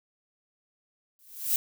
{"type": "noise with exponential growth", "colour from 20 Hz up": "violet", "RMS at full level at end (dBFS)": -22, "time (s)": [1.19, 1.56], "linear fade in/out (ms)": 1, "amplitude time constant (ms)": 79, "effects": []}